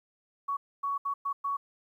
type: tone bursts at uneven times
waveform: sine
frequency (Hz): 1120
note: C#6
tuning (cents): +18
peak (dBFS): -28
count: 5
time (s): 0.48-0.57 / 0.83-0.98 / 1.05-1.14 / 1.25-1.33 / 1.44-1.57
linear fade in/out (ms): 10
effects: 11-bit